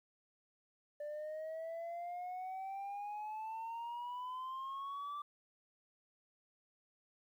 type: exponential sweep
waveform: sine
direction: up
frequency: 587.3 to 1174.7 Hz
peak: -38 dBFS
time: 1-5.22 s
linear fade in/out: 5 ms
effects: tanh soft clip ceiling -40 dBFS + 12-bit